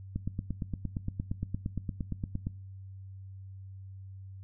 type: click train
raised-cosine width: 5 ms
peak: -20 dBFS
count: 21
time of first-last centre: 0.16-2.469 s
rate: 8.66 Hz
effects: noise-tail reverb RT60 0.5 s tail -21 dB re dry + added 96 Hz sine -43 dBFS peak until 4.43 s